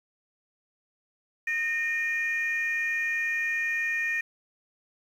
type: tone pair together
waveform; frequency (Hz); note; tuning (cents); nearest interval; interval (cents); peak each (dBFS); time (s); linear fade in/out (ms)
sine; 1841.6 / 2422; A#6 / D#7; -22 / -47; perfect fourth; 475; -26 / -29; 1.47-4.21; 5
effects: tanh soft clip ceiling -20 dBFS + 9-bit